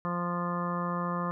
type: harmonic tone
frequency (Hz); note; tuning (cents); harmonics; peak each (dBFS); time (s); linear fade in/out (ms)
174.61; F3; 0; 1 / 2 / 3 / 4 / 5 / 6 / 7 / 8 / 10; -32 / -42 / -38 / -44 / -46 / -35 / -36 / -48 / -47; 0.05-1.31; 0
effects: none